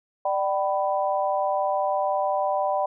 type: tone cluster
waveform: sine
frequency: 595 / 769 / 991 Hz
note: D5 / G5 / B5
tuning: +22 / -33 / +6 cents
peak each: -25 / -25 / -28 dBFS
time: 0.25-2.86 s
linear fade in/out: 5 ms
effects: none